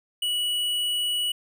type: tone with tanh clipping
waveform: sine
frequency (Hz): 2935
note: F#7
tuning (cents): -15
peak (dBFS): -25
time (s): 0.22-1.32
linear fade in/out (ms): 5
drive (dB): 13
effects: none